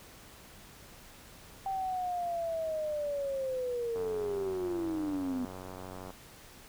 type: linear sweep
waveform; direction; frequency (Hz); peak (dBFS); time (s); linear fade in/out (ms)
sine; down; 780 to 246.9; -31; 1.66-5.45; 2
type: click train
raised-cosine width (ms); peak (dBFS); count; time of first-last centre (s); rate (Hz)
1; -30; 200; 3.96-6.104; 92.8
effects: pink hiss -53 dBFS RMS until 6.68 s